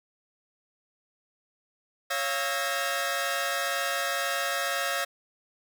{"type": "tone cluster", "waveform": "sawtooth", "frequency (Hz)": [554, 693, 1299, 1620, 1865], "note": ["C#5", "F5", "E6", "G#6", "A#6"], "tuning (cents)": [-1, -14, -26, -43, 0], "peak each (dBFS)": -30, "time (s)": [2.1, 5.05], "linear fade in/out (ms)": 10, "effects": []}